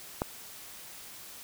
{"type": "click", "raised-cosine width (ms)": 1, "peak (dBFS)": -14, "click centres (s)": 0.219, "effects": ["white hiss -47 dBFS RMS until 1.43 s"]}